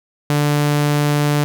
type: tone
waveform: sawtooth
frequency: 146.83 Hz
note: D3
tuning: in tune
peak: -10 dBFS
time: 0.3-1.44 s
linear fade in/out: 0 ms
effects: none